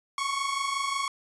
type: tone pair together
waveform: sawtooth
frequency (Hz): 1091.5 / 1117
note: C#6 / C#6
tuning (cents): -27 / +13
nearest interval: unison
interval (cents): 40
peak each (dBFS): -27 / -26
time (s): 0.18-1.08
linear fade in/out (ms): 2
effects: resampled to 22050 Hz